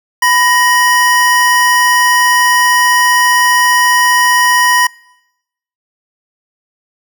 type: tone pair together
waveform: square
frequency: 993 / 1877.9 Hz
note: B5 / A#6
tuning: +9 / +12 cents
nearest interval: major seventh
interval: 1103 cents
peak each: -11 dBFS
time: 0.22-4.87 s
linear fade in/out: 5 ms
effects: noise-tail reverb RT60 0.9 s tail -26 dB re dry